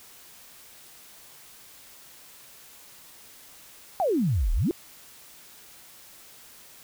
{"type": "exponential two-way sweep", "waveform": "sine", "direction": "down then up", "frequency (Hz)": [815, 33.86, 393.3], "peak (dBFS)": -21, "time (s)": [4, 4.71], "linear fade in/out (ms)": 0, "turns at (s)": 4.53, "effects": ["white hiss -50 dBFS RMS until 6.83 s"]}